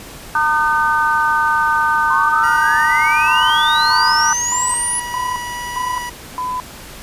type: harmonic tone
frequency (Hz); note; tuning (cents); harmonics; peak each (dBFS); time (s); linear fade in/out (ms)
304.4; D#4; -38; 3 / 4 / 5; -17 / -17 / -17; 0.35-4.33; 2
type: exponential sweep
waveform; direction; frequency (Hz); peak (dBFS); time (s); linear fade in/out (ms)
sine; up; 1033 to 10280; -17; 2.1-5; 5
type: tone with pitch glide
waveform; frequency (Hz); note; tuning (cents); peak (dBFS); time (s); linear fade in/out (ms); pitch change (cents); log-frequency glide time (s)
25% pulse; 954 to 973.5; A#5 to B5; +40 to -25; -20; 2.43-6.1; 10; +35; 3.54-5.66
type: tone bursts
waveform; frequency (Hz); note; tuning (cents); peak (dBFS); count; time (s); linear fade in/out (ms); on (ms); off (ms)
sine; 1004; B5; +28; -19; 6; 3.28-6.6; 0; 220; 400
effects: pink hiss -35 dBFS RMS until 7.02 s + resampled to 32000 Hz